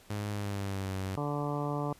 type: tone with pitch glide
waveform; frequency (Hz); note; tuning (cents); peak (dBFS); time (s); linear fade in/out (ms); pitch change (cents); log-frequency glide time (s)
sawtooth; 103.5 to 95.46; G#2 to G2; -5 to -45; -29; 0.1-1.16; 5; -140; 0.32-0.9
type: harmonic tone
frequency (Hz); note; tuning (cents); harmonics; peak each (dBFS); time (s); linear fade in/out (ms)
145.7; D3; -13; 1 / 2 / 3 / 4 / 5 / 6 / 7 / 8; -34 / -37 / -39 / -40 / -41 / -42 / -42 / -43; 1.17-1.93; 2
effects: pink hiss -58 dBFS RMS until 1.99 s + resampled to 32000 Hz